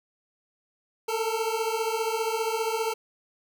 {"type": "beating tone pair", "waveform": "25% pulse", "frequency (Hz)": [440, 455], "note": ["A4", "A#4"], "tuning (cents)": [0, -42], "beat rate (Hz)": 15, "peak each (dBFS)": -25, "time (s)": [1.08, 2.94], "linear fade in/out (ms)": 10, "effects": []}